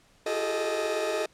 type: tone cluster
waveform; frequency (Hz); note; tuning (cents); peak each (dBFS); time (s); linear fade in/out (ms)
40% pulse; 343.7 / 390.5 / 418.8 / 435.6 / 624; F4 / G4 / G#4 / A4 / D#5; -28 / -7 / +15 / -17 / +5; -37 / -35 / -36 / -31 / -29; 0.26-1.26; 5
effects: pink hiss -61 dBFS RMS until 1.33 s + low-pass 9000 Hz 12 dB/octave